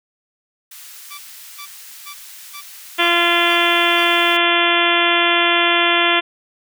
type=high-pass noise; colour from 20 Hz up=white; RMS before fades=-38 dBFS; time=0.71-4.37 s; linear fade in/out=5 ms; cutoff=1500 Hz; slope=12 dB/octave
type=tone bursts; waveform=15% pulse; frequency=1163 Hz; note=D6; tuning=17 cents flat; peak=-26 dBFS; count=7; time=1.1-4.049 s; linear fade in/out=20 ms; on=87 ms; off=390 ms
type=harmonic tone; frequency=344.1 Hz; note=F4; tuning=26 cents flat; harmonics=1 / 2 / 3 / 4 / 5 / 6 / 7 / 8 / 9 / 10; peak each=-22 / -22 / -22 / -22 / -22 / -22 / -22 / -22 / -22 / -22 dBFS; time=2.98-6.21 s; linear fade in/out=20 ms
effects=none